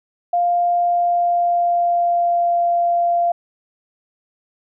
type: tone with pitch glide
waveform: sine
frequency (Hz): 700 to 692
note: F5 to F5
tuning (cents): +4 to -16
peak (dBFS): -14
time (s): 0.33-3.32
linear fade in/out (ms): 5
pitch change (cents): -20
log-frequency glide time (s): 0.74-2.61
effects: none